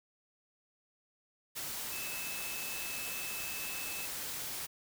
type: tone in noise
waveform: sine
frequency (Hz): 2610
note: E7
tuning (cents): -18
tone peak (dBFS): -43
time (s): 1.91-4.07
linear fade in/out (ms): 20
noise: white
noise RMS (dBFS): -40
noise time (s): 1.55-4.67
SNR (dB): -6
effects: none